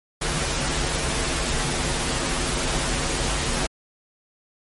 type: noise with comb filter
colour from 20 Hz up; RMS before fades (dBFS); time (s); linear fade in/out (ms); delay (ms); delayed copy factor
pink; -24; 0.21-3.67; 10; 10; -0.85
effects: MP3 48 kbps